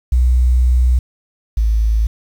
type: tone pair in turn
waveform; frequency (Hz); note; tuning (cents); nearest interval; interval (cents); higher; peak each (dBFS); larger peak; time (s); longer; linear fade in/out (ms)
sine; 62 / 54.66; B1 / A1; +7 / -11; major second; 218; first; -9 / -11; first; 0.12-0.99 / 1.57-2.07; first; 5
effects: 7-bit